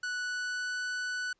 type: tone with pitch glide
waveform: 45% pulse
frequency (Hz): 1479 to 1487.6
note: F#6 to F#6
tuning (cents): -1 to +9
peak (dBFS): -32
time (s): 0.03-1.33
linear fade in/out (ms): 5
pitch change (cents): +10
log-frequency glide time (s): 0.21-0.8
effects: pink hiss -75 dBFS RMS until 1.39 s + resampled to 16000 Hz